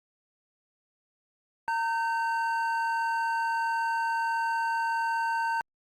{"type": "tone pair together", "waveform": "triangle", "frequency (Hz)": [916.3, 1541], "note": ["A#5", "G6"], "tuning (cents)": [-30, -30], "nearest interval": "major sixth", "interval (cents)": 900, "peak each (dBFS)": [-25, -30], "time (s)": [1.68, 5.61], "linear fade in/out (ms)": 0, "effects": ["Opus 48 kbps"]}